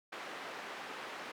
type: band-pass noise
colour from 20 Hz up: white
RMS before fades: -45 dBFS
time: 0.12-1.32 s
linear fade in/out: 10 ms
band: 300 to 1900 Hz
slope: 12 dB/octave
effects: none